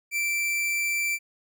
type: tone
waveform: 45% pulse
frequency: 2341 Hz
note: D7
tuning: 6 cents flat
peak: -24 dBFS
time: 0.11-1.19 s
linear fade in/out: 50 ms
effects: none